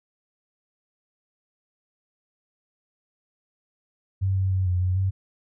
sine tone with pitch steps, 96 / 95.1 / 94 / 89.8 / 91.7 / 95.5 Hz, G2 / F#2 / F#2 / F2 / F#2 / G2, -36 / +48 / +28 / +49 / -15 / -45 cents, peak -20 dBFS, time 4.21-5.11 s, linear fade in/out 20 ms, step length 150 ms, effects none

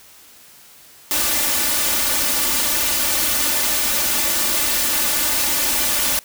white noise with comb filter, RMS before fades -19 dBFS, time 1.11-6.19 s, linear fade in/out 0 ms, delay 3.4 ms, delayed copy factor +0.8, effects white hiss -46 dBFS RMS until 6.24 s

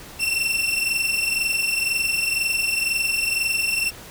sawtooth tone pair together, 2689 / 2711 Hz, E7 / E7, +34 / +48 cents, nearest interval unison, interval 14 cents, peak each -20 dBFS, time 0.19-3.91 s, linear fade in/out 20 ms, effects pink hiss -41 dBFS RMS until 4.1 s

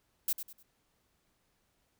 violet noise with echo, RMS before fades -30 dBFS, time 0.28-0.33 s, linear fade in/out 5 ms, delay 100 ms, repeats 3, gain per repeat -10 dB, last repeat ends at 0.63 s, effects pink hiss -75 dBFS RMS until 1.99 s

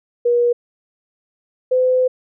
sine tone pair in turn, 480 / 509.4 Hz, B4 / C5, -49 / -46 cents, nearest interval minor second, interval 103 cents, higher second, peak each -12 dBFS, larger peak neither, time 0.25-0.53 / 1.71-2.08 s, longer second, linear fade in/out 10 ms, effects none

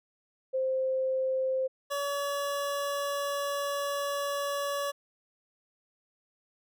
sine / 25% pulse tone pair in turn, 523.3 / 567.6 Hz, C5 / C#5, 0 / +41 cents, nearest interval minor second, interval 141 cents, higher second, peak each -26 dBFS, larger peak neither, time 0.53-1.68 / 1.9-4.92 s, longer second, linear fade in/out 20 ms, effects none

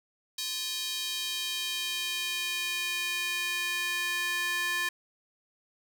square tone with high-pass filter sweep, 350 Hz, F4, 4 cents sharp, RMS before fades -32 dBFS, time 0.38-4.89 s, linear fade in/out 5 ms, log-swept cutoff 4000 to 1700 Hz, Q 2, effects none

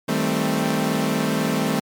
sawtooth chord, A half-diminished seventh, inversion second, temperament equal with one note detuned, 158.01 / 196 / 220 / 261.6 Hz, Eb3 / G3 / A3 / C4, +27 / 0 / 0 / 0 cents, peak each -22 / -22 / -20 / -21 dBFS, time 0.08-1.8 s, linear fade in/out 10 ms, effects MP3 96 kbps

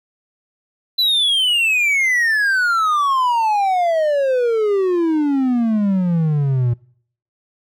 triangle exponential sweep, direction down, 4034 to 117.3 Hz, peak -12 dBFS, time 0.98-6.74 s, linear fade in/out 10 ms, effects noise-tail reverb RT60 0.6 s tail -24 dB re dry

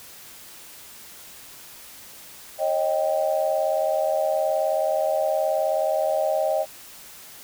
sine tone cluster, 547 / 626 / 783 Hz, C#5 / D#5 / G5, -23 / +10 / -2 cents, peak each -26 / -22 / -27 dBFS, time 2.58-6.66 s, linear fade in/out 50 ms, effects white hiss -44 dBFS RMS until 7.43 s

